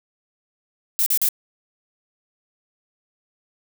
violet noise bursts, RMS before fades -19 dBFS, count 3, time 0.99-1.288 s, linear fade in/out 0 ms, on 72 ms, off 41 ms, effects none

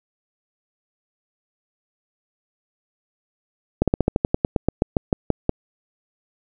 slowing click train, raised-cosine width 2 ms, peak -3 dBFS, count 16, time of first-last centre 3.82-5.494 s, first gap 57 ms, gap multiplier 1.09, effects none

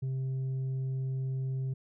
sine tone with tanh clipping, 132 Hz, C3, 16 cents sharp, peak -31 dBFS, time 0.02-1.74 s, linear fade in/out 10 ms, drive 3 dB, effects none

